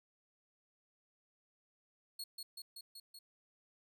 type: tone with echo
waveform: sawtooth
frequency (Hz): 4329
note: C#8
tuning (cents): -42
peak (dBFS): -39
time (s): 2.19-2.24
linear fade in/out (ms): 5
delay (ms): 190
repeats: 5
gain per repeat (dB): -2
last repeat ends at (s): 3.19
effects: none